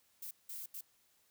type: noise bursts at uneven times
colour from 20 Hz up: violet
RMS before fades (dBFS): -45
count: 3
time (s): 0.22-0.31 / 0.49-0.66 / 0.74-0.81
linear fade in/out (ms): 5
effects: white hiss -72 dBFS RMS until 1.3 s